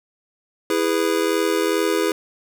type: chord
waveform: square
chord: E major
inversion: none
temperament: just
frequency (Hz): 329.6 / 412 / 494.4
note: E4 / G#4 / B4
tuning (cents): 0 / -14 / +2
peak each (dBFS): -23 / -22 / -25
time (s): 0.7-2.12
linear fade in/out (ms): 2
effects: none